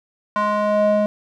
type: tone with band-pass filter sweep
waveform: square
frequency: 209.3 Hz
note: G#3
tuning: 14 cents sharp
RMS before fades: -18 dBFS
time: 0.36-1.06 s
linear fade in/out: 0 ms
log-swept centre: 1100 to 500 Hz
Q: 2.9
effects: none